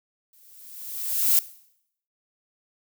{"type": "noise with exponential growth", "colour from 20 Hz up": "violet", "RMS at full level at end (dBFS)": -17, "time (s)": [0.33, 1.39], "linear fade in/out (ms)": 1, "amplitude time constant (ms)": 230, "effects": ["noise-tail reverb RT60 0.7 s tail -18 dB re dry"]}